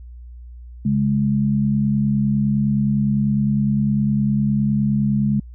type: tone pair together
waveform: sine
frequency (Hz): 138.59 / 208.4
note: C#3 / G#3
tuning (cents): 0 / +6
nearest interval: perfect fifth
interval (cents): 706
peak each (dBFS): -20 / -17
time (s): 0.85-5.4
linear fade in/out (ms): 5
effects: added 60 Hz sine -35 dBFS peak until 5.54 s